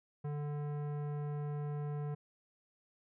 sine tone with tanh clipping, 146.83 Hz, D3, in tune, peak -38 dBFS, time 0.24-2.15 s, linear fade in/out 10 ms, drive 16 dB, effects none

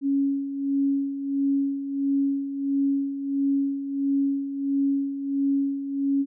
sine tone with tremolo, 277.2 Hz, C#4, in tune, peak -19 dBFS, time 0.01-6.26 s, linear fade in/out 50 ms, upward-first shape sine, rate 1.5 Hz, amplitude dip 65%, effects none

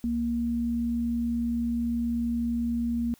sine tone pair together, 66 / 235.2 Hz, C2 / A#3, +16 / +16 cents, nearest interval octave + minor seventh, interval 2200 cents, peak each -36 / -25 dBFS, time 0.04-3.14 s, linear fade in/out 0 ms, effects white hiss -60 dBFS RMS until 3.19 s

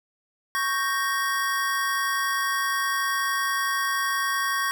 square chord, G diminished, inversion second, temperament equal, 1108.7 / 1568 / 1864.7 Hz, Db6 / G6 / Bb6, 0 / 0 / 0 cents, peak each -27 / -30 / -29 dBFS, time 0.55-4.71 s, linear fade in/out 0 ms, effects none

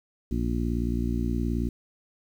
harmonic tone, 58.8 Hz, A#1, 16 cents sharp, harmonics 1 / 2 / 3 / 4 / 5 / 6, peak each -28 / -32 / -35 / -30 / -34 / -37 dBFS, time 0.31-1.69 s, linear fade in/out 5 ms, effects 9-bit

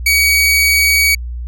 sawtooth tone, 2259 Hz, C#7, 32 cents sharp, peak -6 dBFS, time 0.06-1.15 s, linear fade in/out 5 ms, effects added 60 Hz sine -21 dBFS peak until 1.47 s

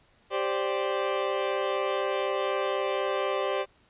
30% pulse chord, G suspended fourth, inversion none, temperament equal, 392 / 523.3 / 587.3 Hz, G4 / C5 / D5, 0 / 0 / 0 cents, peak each -28 dBFS, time 0.3-3.66 s, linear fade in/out 50 ms, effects pink hiss -63 dBFS RMS until 3.89 s + resampled to 8000 Hz

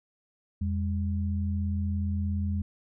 sine tone pair together, 85.2 / 202.2 Hz, F2 / G#3, -42 / -46 cents, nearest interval octave + minor third, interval 1496 cents, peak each -27 / -32 dBFS, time 0.61-2.62 s, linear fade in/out 5 ms, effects none

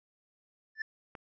triangle tone with exponential growth, 1760 Hz, A6, in tune, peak -27 dBFS, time 0.75-0.82 s, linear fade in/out 5 ms, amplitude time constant 15 ms
click, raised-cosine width 0.5 ms, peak -29 dBFS, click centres 1.152 s
effects resampled to 16000 Hz

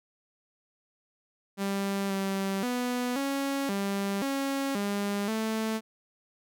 sawtooth tone with pitch steps, 197.4 / 194.5 / 246.9 / 276.1 / 198.3 / 274.4 / 202.1 / 220.6 Hz, G3 / G3 / B3 / C#4 / G3 / C#4 / G#3 / A3, +12 / -13 / 0 / -7 / +20 / -17 / -47 / +5 cents, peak -24 dBFS, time 1.57-5.81 s, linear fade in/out 50 ms, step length 530 ms, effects none

